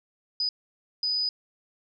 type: tone bursts at uneven times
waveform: sine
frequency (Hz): 4978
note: D#8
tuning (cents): 0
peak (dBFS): -24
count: 2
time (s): 0.4-0.49 / 1.03-1.29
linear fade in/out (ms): 2
effects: none